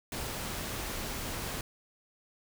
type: noise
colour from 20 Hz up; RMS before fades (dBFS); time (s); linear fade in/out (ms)
pink; -37; 0.12-1.61; 2
effects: none